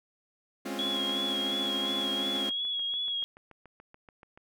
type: chord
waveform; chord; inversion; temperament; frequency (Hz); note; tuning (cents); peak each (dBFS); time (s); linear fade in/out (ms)
sawtooth; Db major seventh; second; equal with one note detuned; 207.7 / 261.6 / 275.1 / 349.2; Ab3 / C4 / Db4 / F4; 0 / 0 / -13 / 0; -35; 0.65-2.5; 10
type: tone with vibrato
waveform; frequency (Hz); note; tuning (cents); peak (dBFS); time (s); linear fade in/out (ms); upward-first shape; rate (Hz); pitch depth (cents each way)
sine; 3334; G#7; +6; -29; 0.79-3.24; 0; sine; 2.8; 33
type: click train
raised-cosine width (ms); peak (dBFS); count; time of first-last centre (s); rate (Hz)
0.5; -36; 16; 2.22-4.375; 6.96
effects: none